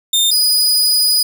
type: tone pair in turn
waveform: sawtooth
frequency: 3627 / 4956 Hz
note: A#7 / D#8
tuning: -48 / -8 cents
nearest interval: perfect fourth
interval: 540 cents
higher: second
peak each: -8 dBFS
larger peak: neither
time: 0.13-0.31 / 0.31-1.23 s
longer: second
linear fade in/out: 5 ms
effects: none